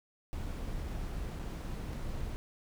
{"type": "noise with dropouts", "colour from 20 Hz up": "brown", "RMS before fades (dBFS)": -38, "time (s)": [0.33, 2.36], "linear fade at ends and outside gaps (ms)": 0, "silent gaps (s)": [[1.39, 1.396], [1.928, 1.932]], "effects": []}